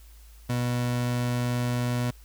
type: tone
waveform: 30% pulse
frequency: 122.4 Hz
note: B2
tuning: 15 cents flat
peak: -22 dBFS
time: 0.49-2.11 s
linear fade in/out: 10 ms
effects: added 54 Hz sine -47 dBFS peak until 2.24 s + white hiss -58 dBFS RMS until 2.24 s